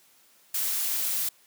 blue noise, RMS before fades -28 dBFS, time 0.54-1.29 s, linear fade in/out 5 ms, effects white hiss -60 dBFS RMS until 1.46 s + high-pass 150 Hz 12 dB/octave

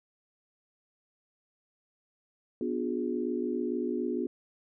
sine chord, B diminished seventh, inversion none, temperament equal with one note detuned, 246.9 / 293.7 / 357.6 / 415.3 Hz, B3 / D4 / F4 / Ab4, 0 / 0 / +41 / 0 cents, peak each -33 / -36 / -33 / -36 dBFS, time 2.61-4.27 s, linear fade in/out 2 ms, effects none

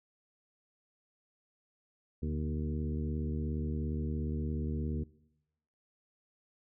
harmonic tone with a mistuned harmonic, 77.1 Hz, D#2, 15 cents flat, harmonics 1 / 2 / 3 / 4 / 5 / 6, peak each -34 / -38 / -38 / -45 / -45 / -49 dBFS, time 2.22-5.04 s, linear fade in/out 10 ms, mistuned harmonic 2, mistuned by -60 cents, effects noise-tail reverb RT60 0.9 s tail -21 dB re dry

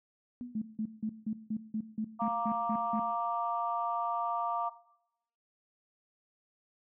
sine tone with exponential decay, 244.8 Hz, B3, 15 cents flat, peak -35 dBFS, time 0.41-0.75 s, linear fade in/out 0 ms, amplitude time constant 73 ms
sine tone bursts, 217.3 Hz, A3, 21 cents flat, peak -30 dBFS, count 11, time 0.55-2.998 s, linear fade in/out 5 ms, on 68 ms, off 170 ms
sine chord, Bb major, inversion second, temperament equal, 698.5 / 932.3 / 1174.7 Hz, F5 / Bb5 / D6, 0 / 0 / 0 cents, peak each -34 dBFS, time 2.19-4.7 s, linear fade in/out 20 ms
effects noise-tail reverb RT60 0.8 s tail -17 dB re dry + tanh soft clip ceiling -18 dBFS

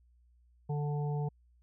harmonic tone, 146.83 Hz, D3, in tune, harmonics 1 / 3 / 5 / 6, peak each -31 / -41 / -45 / -47 dBFS, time 0.69-1.29 s, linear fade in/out 10 ms, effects added 60 Hz sine -62 dBFS peak until 1.62 s

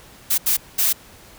blue noise bursts at uneven times, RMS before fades -18 dBFS, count 3, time 0.3-0.38 / 0.46-0.57 / 0.78-0.93 s, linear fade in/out 10 ms, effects pink hiss -46 dBFS RMS until 1.38 s

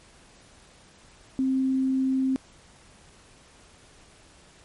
sine tone, 263.6 Hz, C4, 13 cents sharp, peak -21 dBFS, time 1.39-2.36 s, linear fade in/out 0 ms, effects pink hiss -54 dBFS RMS until 4.64 s + MP3 48 kbps

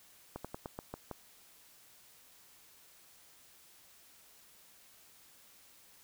slowing click train, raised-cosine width 1 ms, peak -26 dBFS, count 7, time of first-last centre 0.36-1.113 s, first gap 86 ms, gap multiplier 1.15, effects white hiss -61 dBFS RMS until 6.03 s

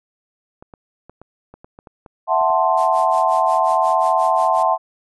clicks, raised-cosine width 1 ms, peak -26 dBFS, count 11, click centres 0.625 / 0.738 / 1.096 / 1.216 / 1.54 / 1.645 / 1.789 / 1.872 / 2.062 / 2.413 / 2.503 s
sine chord, F# half-diminished seventh, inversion third, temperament equal, 659.3 / 740 / 880 / 1046.5 Hz, E5 / F#5 / A5 / C6, 0 / 0 / 0 / 0 cents, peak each -19 dBFS, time 2.27-4.78 s, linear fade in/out 50 ms
white noise with tremolo, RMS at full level -38 dBFS, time 2.77-4.63 s, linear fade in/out 5 ms, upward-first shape sine, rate 5.6 Hz, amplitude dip 100%
effects resampled to 24000 Hz

